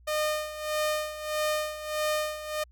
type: tone with tremolo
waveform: sawtooth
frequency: 610 Hz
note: D#5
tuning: 34 cents flat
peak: -21 dBFS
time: 0.07-2.64 s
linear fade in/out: 10 ms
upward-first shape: sine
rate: 1.6 Hz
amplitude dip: 75%
effects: added 60 Hz sine -53 dBFS peak until 2.71 s